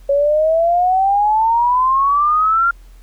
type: exponential sweep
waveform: sine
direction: up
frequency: 554.4 to 1400 Hz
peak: -11 dBFS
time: 0.09-2.71 s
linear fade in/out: 5 ms
effects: added 42 Hz sine -38 dBFS peak until 3.02 s + pink hiss -54 dBFS RMS until 3.02 s